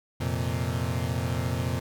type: chord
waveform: 35% pulse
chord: F suspended fourth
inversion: none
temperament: equal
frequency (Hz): 87.31 / 116.54 / 130.81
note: F2 / Bb2 / C3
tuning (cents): 0 / 0 / 0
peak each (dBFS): -29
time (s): 0.2-1.8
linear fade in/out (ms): 10
effects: none